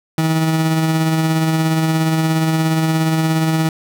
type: tone with tremolo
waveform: 30% pulse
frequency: 160 Hz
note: D#3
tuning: 49 cents sharp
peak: -10 dBFS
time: 0.18-3.69 s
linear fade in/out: 2 ms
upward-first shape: sine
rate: 17 Hz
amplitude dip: 30%
effects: none